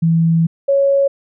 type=tone pair in turn; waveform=sine; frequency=164.81 / 554.4 Hz; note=E3 / C#5; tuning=0 / 0 cents; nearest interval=octave + major sixth; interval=2100 cents; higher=second; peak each=-10 dBFS; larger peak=neither; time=0.02-0.47 / 0.68-1.08 s; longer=first; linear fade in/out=10 ms; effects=none